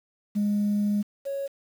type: tone pair in turn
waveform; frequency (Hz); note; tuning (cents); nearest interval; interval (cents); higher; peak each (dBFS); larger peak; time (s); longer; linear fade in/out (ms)
sine; 206.2 / 553.4; G#3 / C#5; -12 / -3; octave + perfect fourth; 1709; second; -20 / -27; first; 0.35-1.03 / 1.25-1.48; first; 20
effects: tanh soft clip ceiling -19 dBFS + 8-bit